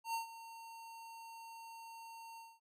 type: tone with ADSR envelope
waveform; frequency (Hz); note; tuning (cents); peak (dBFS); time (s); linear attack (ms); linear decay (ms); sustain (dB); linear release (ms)
square; 913; A#5; -36; -35; 0.04-2.6; 100; 120; -15; 220
effects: MP3 64 kbps